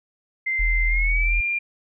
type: tone with pitch glide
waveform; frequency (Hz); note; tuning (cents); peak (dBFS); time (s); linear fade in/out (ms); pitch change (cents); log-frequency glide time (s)
sine; 2083 to 2393; C7 to D7; -8 to +32; -21; 0.46-1.59; 10; +240; 0.87-1.35
type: tone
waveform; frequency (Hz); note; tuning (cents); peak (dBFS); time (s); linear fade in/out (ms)
sine; 41.2; E1; 0; -19; 0.59-1.41; 10
effects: none